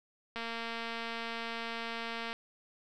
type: click train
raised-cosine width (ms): 0.3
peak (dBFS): -23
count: 454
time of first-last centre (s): 0.36-2.33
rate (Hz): 230
effects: none